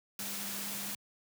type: tone in noise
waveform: sine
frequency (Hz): 200.9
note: G3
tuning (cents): +43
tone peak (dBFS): -47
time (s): 0.19-0.95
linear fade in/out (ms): 2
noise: white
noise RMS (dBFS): -39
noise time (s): 0.19-0.95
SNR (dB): -11
effects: high-pass 100 Hz 12 dB/octave